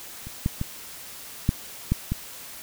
clicks, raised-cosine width 5 ms, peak -25 / -10 / -14 / -7 / -8 / -12 dBFS, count 6, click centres 0.27 / 0.461 / 0.614 / 1.491 / 1.92 / 2.12 s, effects white hiss -41 dBFS RMS until 2.62 s

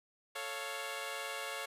10% pulse chord, A augmented, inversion none, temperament equal, 440 / 554.4 / 698.5 Hz, A4 / C#5 / E#5, 0 / 0 / 0 cents, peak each -37 / -33 / -36 dBFS, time 0.35-1.66 s, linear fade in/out 10 ms, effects resampled to 32000 Hz

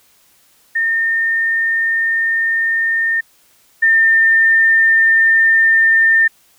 sine tone pair in turn, 1820 / 1805.3 Hz, A#6 / A6, -42 / +44 cents, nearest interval unison, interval 14 cents, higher first, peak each -13 / -8 dBFS, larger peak second, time 0.75-3.21 / 3.82-6.28 s, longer neither, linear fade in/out 10 ms, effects white hiss -53 dBFS RMS until 6.58 s

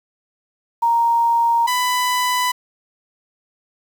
sine / sawtooth tone pair in turn, 932 / 996.2 Hz, A#5 / B5, -1 / +15 cents, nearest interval minor second, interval 116 cents, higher second, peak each -13 dBFS, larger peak neither, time 0.82-1.67 / 1.67-2.52 s, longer neither, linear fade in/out 10 ms, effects 7-bit

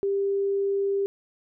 sine tone, 396.3 Hz, G4, 19 cents sharp, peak -22 dBFS, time 0.03-1.06 s, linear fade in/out 0 ms, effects none

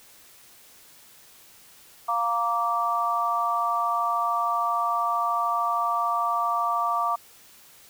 sine chord, Bb major, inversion second, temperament just, 699.2 / 932.3 / 1165.4 Hz, F5 / Bb5 / D6, +2 / 0 / -14 cents, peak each -28 / -29 / -24 dBFS, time 2.08-7.16 s, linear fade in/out 10 ms, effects white hiss -52 dBFS RMS until 7.89 s

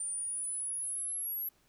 sine linear sweep, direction up, 9130 to 11670 Hz, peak -33 dBFS, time 0-1.49 s, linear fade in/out 5 ms, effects tanh soft clip ceiling -29 dBFS + pink hiss -69 dBFS RMS until 1.68 s

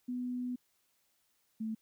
sine tone pair in turn, 248.3 / 220.6 Hz, B3 / A3, +9 / +5 cents, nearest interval major second, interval 204 cents, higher first, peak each -34 / -34 dBFS, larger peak neither, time 0.08-0.56 / 1.6-1.75 s, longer first, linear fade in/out 10 ms, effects white hiss -75 dBFS RMS until 1.81 s

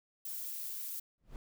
violet noise, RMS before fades -41 dBFS, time 0.25-1 s, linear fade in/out 5 ms
brown noise with exponential growth, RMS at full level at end -42 dBFS, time 1.18-1.36 s, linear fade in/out 1 ms, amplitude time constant 37 ms
effects none

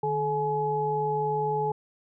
sine tone cluster, 151.1 / 429.4 / 847 Hz, D3 / A4 / G#5, +50 / -42 / +34 cents, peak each -33 / -28 / -27 dBFS, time 0.03-1.72 s, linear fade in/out 5 ms, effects none

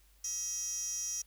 15% pulse tone with high-pass filter, 640 Hz, D#5, 49 cents sharp, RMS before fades -37 dBFS, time 0.24-1.22 s, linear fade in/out 5 ms, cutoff 5900 Hz, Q 8, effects added 50 Hz sine -62 dBFS peak until 1.26 s + white hiss -68 dBFS RMS until 1.26 s

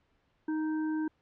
harmonic tone, 311.6 Hz, D#4, 3 cents sharp, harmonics 1 / 3 / 5, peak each -29 / -44 / -45 dBFS, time 0.48-1.08 s, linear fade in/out 5 ms, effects pink hiss -72 dBFS RMS until 1.21 s + low-pass 3000 Hz 12 dB/octave

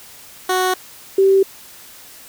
15% pulse / sine tone pair in turn, 370 / 387.7 Hz, F#4 / G4, 0 / -19 cents, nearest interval minor second, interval 81 cents, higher second, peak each -9 dBFS, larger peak neither, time 0.49-0.74 / 1.18-1.43 s, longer neither, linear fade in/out 5 ms, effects white hiss -41 dBFS RMS until 2.28 s

